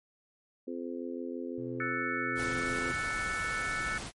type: harmonic tone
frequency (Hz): 86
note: F2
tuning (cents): -26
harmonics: 3 / 4 / 5 / 6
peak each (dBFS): -38 / -40 / -42 / -44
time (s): 0.67-2.92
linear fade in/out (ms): 10
type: tone with tremolo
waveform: triangle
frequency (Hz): 125.2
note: B2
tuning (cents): +24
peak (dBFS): -39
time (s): 1.58-2.95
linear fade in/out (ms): 0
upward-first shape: sine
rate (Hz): 1.4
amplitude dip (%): 65
type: chord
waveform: sine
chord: F# minor seventh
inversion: third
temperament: equal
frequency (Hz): 1318.5 / 1480 / 1760 / 2217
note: E6 / F#6 / A6 / C#7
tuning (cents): 0 / 0 / 0 / 0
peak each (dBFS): -37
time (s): 1.8-3.98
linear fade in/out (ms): 2
type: noise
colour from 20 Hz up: pink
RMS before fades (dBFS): -40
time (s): 2.35-4.12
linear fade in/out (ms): 50
effects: MP3 48 kbps